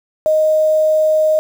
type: tone with quantisation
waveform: sine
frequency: 622.3 Hz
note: D#5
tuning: in tune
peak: -10 dBFS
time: 0.26-1.39 s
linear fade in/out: 0 ms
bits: 6
effects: none